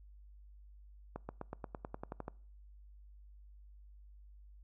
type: accelerating click train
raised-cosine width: 1 ms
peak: -27 dBFS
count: 12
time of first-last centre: 1.16-2.281 s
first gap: 130 ms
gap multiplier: 0.95
effects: noise-tail reverb RT60 0.5 s tail -24 dB re dry + added 50 Hz sine -54 dBFS peak until 4.63 s